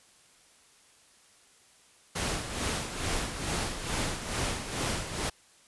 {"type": "noise with tremolo", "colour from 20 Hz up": "pink", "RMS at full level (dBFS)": -30, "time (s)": [2.15, 5.3], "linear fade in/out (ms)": 10, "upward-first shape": "sine", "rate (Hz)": 2.3, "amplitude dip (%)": 60, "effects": ["white hiss -60 dBFS RMS until 5.67 s", "resampled to 24000 Hz"]}